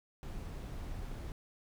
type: noise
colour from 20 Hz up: brown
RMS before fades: -42 dBFS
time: 0.23-1.32 s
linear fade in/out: 0 ms
effects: none